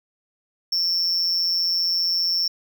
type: tone with amplitude modulation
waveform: triangle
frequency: 5420 Hz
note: E8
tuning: 47 cents sharp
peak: -15 dBFS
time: 0.72-2.48 s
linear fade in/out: 5 ms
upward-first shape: sine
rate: 175 Hz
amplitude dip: 70%
effects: none